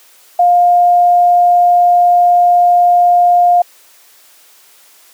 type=tone; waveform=sine; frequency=706 Hz; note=F5; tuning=19 cents sharp; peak=-5 dBFS; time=0.39-3.62 s; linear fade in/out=5 ms; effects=white hiss -45 dBFS RMS until 5.13 s + high-pass 400 Hz 12 dB/octave